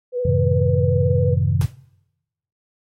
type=tone with vibrato; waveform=sine; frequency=493.9 Hz; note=B4; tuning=in tune; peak=-19 dBFS; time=0.12-1.37 s; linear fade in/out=50 ms; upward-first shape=sine; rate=14 Hz; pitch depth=29 cents each way
type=chord; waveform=sine; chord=F# diminished seventh; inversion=none; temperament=just; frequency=92.5 / 111 / 133.2 / 159.84 Hz; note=F#2 / A2 / C3 / Eb3; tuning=0 / +16 / +31 / +47 cents; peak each=-19 / -23 / -19 / -24 dBFS; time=0.25-1.66 s; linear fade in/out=5 ms
type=noise with exponential decay; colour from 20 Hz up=pink; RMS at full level=-28 dBFS; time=1.61-1.76 s; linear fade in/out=1 ms; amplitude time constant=31 ms
effects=noise-tail reverb RT60 0.9 s tail -21 dB re dry + MP3 64 kbps